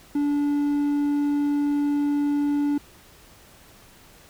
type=tone; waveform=triangle; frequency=289.3 Hz; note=D4; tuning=26 cents flat; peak=-18 dBFS; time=0.15-2.78 s; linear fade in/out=5 ms; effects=pink hiss -51 dBFS RMS until 4.29 s